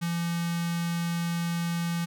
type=tone with notch filter; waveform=square; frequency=170 Hz; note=F3; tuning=46 cents flat; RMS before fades=-29 dBFS; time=0.01-2.06 s; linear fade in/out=20 ms; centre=450 Hz; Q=0.51; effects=none